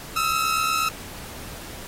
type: tone pair together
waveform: sawtooth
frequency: 1281 / 1349.3 Hz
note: E6 / E6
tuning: -50 / +40 cents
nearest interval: minor second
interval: 90 cents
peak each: -19 / -21 dBFS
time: 0.16-0.89 s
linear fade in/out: 5 ms
effects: pink hiss -39 dBFS RMS until 1.87 s + AAC 48 kbps